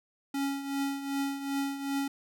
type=tone with tremolo; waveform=square; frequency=277.2 Hz; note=C#4; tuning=in tune; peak=-28 dBFS; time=0.34-2.08 s; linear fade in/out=5 ms; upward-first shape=triangle; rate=2.6 Hz; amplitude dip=70%; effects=none